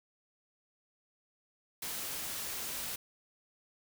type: noise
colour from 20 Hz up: white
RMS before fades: -39 dBFS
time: 1.82-2.96 s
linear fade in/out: 5 ms
effects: none